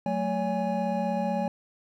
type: tone cluster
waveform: triangle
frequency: 185.6 / 221.5 / 567 / 824 Hz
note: F#3 / A3 / C#5 / G#5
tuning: +6 / +12 / +39 / -14 cents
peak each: -29 dBFS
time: 0.06-1.48 s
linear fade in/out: 2 ms
effects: none